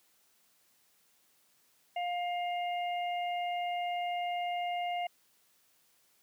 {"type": "harmonic tone", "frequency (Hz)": 706, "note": "F5", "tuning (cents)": 19, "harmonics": [1, 3, 4], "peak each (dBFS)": [-32, -42, -44], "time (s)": [1.96, 5.07], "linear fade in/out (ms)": 5, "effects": ["white hiss -69 dBFS RMS until 6.22 s", "high-pass 100 Hz 12 dB/octave"]}